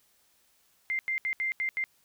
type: tone bursts at uneven times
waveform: sine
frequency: 2093 Hz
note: C7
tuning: in tune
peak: -27 dBFS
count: 6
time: 0.9-0.99 / 1.08-1.18 / 1.25-1.33 / 1.4-1.52 / 1.6-1.69 / 1.77-1.84 s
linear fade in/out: 0 ms
effects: white hiss -67 dBFS RMS until 2.04 s